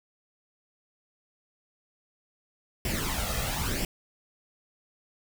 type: noise with flanger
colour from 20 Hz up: pink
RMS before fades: -30 dBFS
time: 2.85-3.85 s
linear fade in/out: 2 ms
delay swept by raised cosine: 0.38 to 1.58 ms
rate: 1 Hz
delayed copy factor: +0.65
effects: none